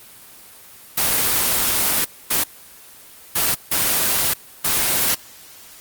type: noise bursts at uneven times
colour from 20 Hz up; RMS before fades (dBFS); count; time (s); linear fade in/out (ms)
white; -18; 5; 0.97-2.05 / 2.3-2.44 / 3.35-3.55 / 3.71-4.34 / 4.64-5.15; 10
effects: white hiss -43 dBFS RMS until 5.8 s + Opus 24 kbps